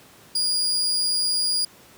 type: tone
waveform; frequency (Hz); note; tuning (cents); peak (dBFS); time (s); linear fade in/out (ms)
35% pulse; 4858; D#8; -42; -19; 0.35-1.65; 5
effects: pink hiss -50 dBFS RMS until 1.97 s + high-pass 100 Hz 12 dB/octave